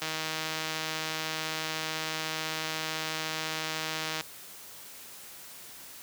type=click train; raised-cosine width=0.2 ms; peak=-15 dBFS; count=663; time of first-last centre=0.02-4.21 s; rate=158 Hz; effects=white hiss -47 dBFS RMS until 6.02 s + high-pass 80 Hz 12 dB/octave